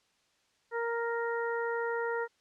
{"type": "harmonic tone", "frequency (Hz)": 466.2, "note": "A#4", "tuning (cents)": 0, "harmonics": [1, 2, 3, 4], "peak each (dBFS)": [-32, -37, -38, -40], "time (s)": [0.71, 2.28], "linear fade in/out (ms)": 50, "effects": ["white hiss -71 dBFS RMS until 2.4 s", "low-pass 6000 Hz 12 dB/octave"]}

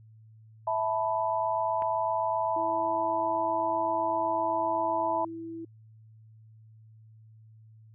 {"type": "chord", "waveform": "sine", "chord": "E suspended fourth", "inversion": "none", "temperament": "equal with one note detuned", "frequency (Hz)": [655.8, 880, 987.8], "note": ["E5", "A5", "B5"], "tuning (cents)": [-9, 0, 0], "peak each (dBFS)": -30, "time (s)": [0.67, 5.25], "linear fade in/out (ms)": 5}
{"type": "click", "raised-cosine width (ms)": 0.5, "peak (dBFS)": -27, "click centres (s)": 1.822}
{"type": "tone", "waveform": "sine", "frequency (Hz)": 329.6, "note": "E4", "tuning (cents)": 0, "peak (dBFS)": -36, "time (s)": [2.56, 5.65], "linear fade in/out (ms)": 5}
{"effects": ["added 110 Hz sine -51 dBFS peak until 7.94 s"]}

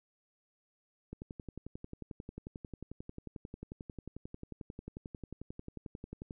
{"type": "click train", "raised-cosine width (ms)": 3, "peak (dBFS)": -30, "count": 59, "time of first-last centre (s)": [1.13, 6.309], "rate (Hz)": 11.2, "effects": []}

